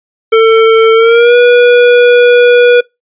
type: tone with pitch glide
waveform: square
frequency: 448.1 to 485.8 Hz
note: A4 to B4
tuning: +32 to -29 cents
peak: -3 dBFS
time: 0.32-2.81 s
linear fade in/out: 10 ms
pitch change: +139 cents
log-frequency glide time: 0.95-1.36 s
effects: noise-tail reverb RT60 0.2 s tail -24 dB re dry + resampled to 8000 Hz